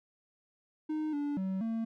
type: tone with pitch steps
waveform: triangle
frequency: 308.8 / 289.4 / 190 / 226.1 Hz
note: D#4 / D4 / F#3 / A3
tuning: -13 / -25 / +46 / +47 cents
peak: -29 dBFS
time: 0.89-1.85 s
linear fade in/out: 10 ms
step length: 240 ms
effects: none